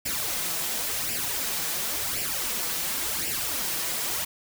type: noise with flanger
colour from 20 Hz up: white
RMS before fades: -29 dBFS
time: 0.05-4.25 s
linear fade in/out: 10 ms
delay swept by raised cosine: 0.39 to 6.19 ms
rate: 0.93 Hz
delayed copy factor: +0.65
effects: none